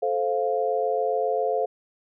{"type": "chord", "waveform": "sine", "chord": "F major", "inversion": "first", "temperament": "just", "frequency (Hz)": [436.5, 523.8, 698.5], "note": ["A4", "C5", "F5"], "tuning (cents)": [-14, 2, 0], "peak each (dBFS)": -26, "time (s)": [0.02, 1.66], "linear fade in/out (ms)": 10, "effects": []}